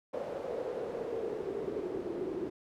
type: noise with band-pass filter sweep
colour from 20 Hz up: pink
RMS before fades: -37 dBFS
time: 0.13-2.5 s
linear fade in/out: 10 ms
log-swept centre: 540 to 350 Hz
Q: 6.5
effects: none